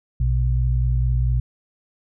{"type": "tone pair together", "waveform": "sine", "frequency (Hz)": [59.02, 123.47], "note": ["A#1", "B2"], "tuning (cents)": [22, 0], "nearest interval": "octave + minor second", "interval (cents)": 1278, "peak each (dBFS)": [-18, -21], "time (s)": [0.2, 1.4], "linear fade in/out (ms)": 5, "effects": []}